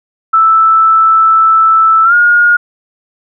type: tone with pitch glide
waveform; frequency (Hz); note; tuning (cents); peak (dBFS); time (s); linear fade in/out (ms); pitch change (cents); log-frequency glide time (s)
sine; 1318.5 to 1429.6; E6 to F6; 0 to +40; -4; 0.33-2.57; 10; +140; 2.04-2.14
effects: none